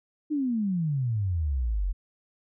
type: exponential sweep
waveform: sine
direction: down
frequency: 311.1 to 42.52 Hz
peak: -24 dBFS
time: 0.3-1.93 s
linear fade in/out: 20 ms
effects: none